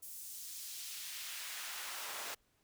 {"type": "noise with high-pass filter sweep", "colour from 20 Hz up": "pink", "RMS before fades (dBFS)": -45, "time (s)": [0.02, 2.35], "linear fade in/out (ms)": 10, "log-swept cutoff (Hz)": [10000, 650], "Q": 0.85, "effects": ["pink hiss -75 dBFS RMS until 2.63 s"]}